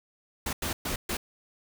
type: noise bursts at uneven times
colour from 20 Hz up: pink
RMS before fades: -31 dBFS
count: 4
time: 0.46-0.53 / 0.62-0.73 / 0.85-0.96 / 1.09-1.17 s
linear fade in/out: 5 ms
effects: none